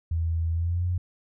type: tone with pitch glide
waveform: sine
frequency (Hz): 82.41 to 89.35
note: E2 to F2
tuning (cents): 0 to +40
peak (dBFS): -23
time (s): 0.11-0.98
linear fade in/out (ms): 5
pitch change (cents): +140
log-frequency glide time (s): 0.52-0.87
effects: none